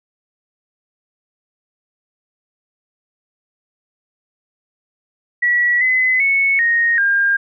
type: tone with pitch steps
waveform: sine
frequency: 1936 / 2027 / 2207 / 1864 / 1607 Hz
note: B6 / B6 / C#7 / A#6 / G6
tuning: -35 / +45 / -8 / -1 / +43 cents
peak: -12 dBFS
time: 5.42-7.37 s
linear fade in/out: 10 ms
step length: 390 ms
effects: none